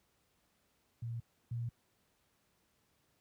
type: tone pair in turn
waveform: sine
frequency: 116.54 / 118.03 Hz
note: A#2 / A#2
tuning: 0 / +22 cents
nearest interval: unison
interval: 22 cents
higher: second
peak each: -37 / -35 dBFS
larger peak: second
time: 1.02-1.2 / 1.51-1.69 s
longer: neither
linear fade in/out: 5 ms
effects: pink hiss -75 dBFS RMS until 3.2 s + high-pass 60 Hz 12 dB/octave